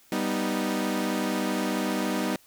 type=chord; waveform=sawtooth; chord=G augmented; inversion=none; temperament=equal; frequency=196 / 246.9 / 311.1 Hz; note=G3 / B3 / D#4; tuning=0 / 0 / 0 cents; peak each=-26 dBFS; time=0.12-2.36 s; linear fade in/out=2 ms; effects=white hiss -58 dBFS RMS until 2.46 s